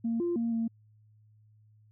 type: tone with pitch steps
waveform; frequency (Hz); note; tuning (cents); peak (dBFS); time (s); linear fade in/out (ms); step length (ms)
sine; 230.1 / 346.5 / 231.8 / 227.8; A#3 / F4 / A#3 / A#3; -22 / -14 / -10 / -40; -26; 0.04-0.68; 10; 160
effects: tanh soft clip ceiling -23 dBFS + added 107 Hz sine -58 dBFS peak until 1.91 s